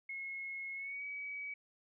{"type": "tone with pitch glide", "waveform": "sine", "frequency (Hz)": [2171, 2274], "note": ["C#7", "C#7"], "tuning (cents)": [-37, 44], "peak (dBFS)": -40, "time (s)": [0.09, 1.54], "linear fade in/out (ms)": 5, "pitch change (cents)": 81, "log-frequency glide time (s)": [0.75, 1.04], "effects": []}